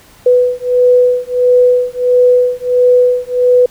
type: beating tone pair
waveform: sine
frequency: 495.3 / 496.8 Hz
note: B4 / B4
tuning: +5 / +10 cents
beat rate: 1.5 Hz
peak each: -10 dBFS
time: 0.26-3.66 s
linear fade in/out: 5 ms
effects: pink hiss -43 dBFS RMS until 3.7 s